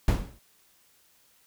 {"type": "noise with exponential decay", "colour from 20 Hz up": "brown", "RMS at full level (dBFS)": -18, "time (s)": [0.08, 0.39], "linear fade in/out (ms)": 2, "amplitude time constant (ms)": 66, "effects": ["white hiss -63 dBFS RMS until 1.46 s"]}